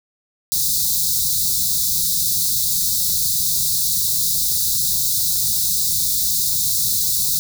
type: band-stop noise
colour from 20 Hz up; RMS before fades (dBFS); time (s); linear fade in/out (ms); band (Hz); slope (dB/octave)
white; -19; 0.52-7.39; 0; 190 to 3700; 96
effects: none